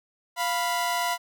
sawtooth tone pair together, 698.5 / 986.7 Hz, F5 / B5, 0 / -2 cents, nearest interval tritone, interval 598 cents, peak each -24 / -23 dBFS, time 0.36-1.18 s, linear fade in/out 50 ms, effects none

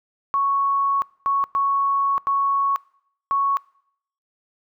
sine tone bursts at uneven times, 1108.7 Hz, C#6, in tune, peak -17 dBFS, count 5, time 0.34-1.02 / 1.26-1.44 / 1.55-2.18 / 2.27-2.76 / 3.31-3.57 s, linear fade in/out 0 ms, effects noise-tail reverb RT60 0.7 s tail -24 dB re dry

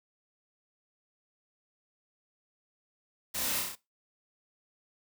white noise with echo, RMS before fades -35 dBFS, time 3.34-3.6 s, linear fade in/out 10 ms, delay 31 ms, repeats 5, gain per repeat -2 dB, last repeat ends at 3.755 s, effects noise-tail reverb RT60 0.2 s tail -18 dB re dry

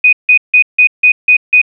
sine tone bursts, 2489 Hz, D#7, in tune, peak -3 dBFS, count 7, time 0.04-1.616 s, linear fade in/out 5 ms, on 88 ms, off 160 ms, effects none

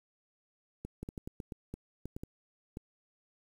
clicks, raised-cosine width 3 ms, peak -27 dBFS, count 12, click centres 0.85 / 1.03 / 1.089 / 1.178 / 1.275 / 1.402 / 1.522 / 1.74 / 2.056 / 2.165 / 2.235 / 2.771 s, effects 9-bit

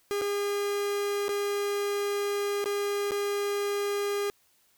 45% pulse tone with dropouts, 406.3 Hz, G#4, 38 cents flat, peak -27 dBFS, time 0.11-4.3 s, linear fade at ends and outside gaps 0 ms, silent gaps 0.213-0.218 / 1.282-1.291 / 2.642-2.658 / 3.109-3.118 s, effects white hiss -66 dBFS RMS until 4.77 s

